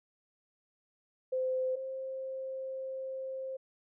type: tone pair in turn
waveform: sine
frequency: 516 / 527.8 Hz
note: C5 / C5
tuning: -24 / +15 cents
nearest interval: unison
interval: 39 cents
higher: second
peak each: -29 / -36 dBFS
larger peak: first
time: 1.32-1.76 / 1.76-3.57 s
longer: second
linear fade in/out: 10 ms
effects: none